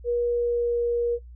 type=tone with pitch glide; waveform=sine; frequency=479.2 to 475.1 Hz; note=A#4 to A#4; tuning=+48 to +33 cents; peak=-21 dBFS; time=0.04-1.19 s; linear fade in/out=50 ms; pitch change=-15 cents; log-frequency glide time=0.24-0.79 s; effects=noise-tail reverb RT60 0.1 s tail -17 dB re dry + added 60 Hz sine -41 dBFS peak until 1.35 s